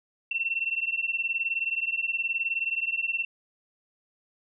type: beating tone pair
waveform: sine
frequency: 2700 / 2719 Hz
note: E7 / F7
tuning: +41 / -47 cents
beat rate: 19 Hz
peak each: -29 dBFS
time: 0.31-3.25 s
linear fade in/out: 5 ms
effects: none